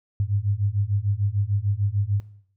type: beating tone pair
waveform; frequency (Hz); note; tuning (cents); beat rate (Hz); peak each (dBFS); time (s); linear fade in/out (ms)
sine; 98 / 104.7; G2 / G#2; 0 / +15; 6.7; -24 / -24; 0.2-2.2; 0
effects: noise-tail reverb RT60 0.6 s tail -17 dB re dry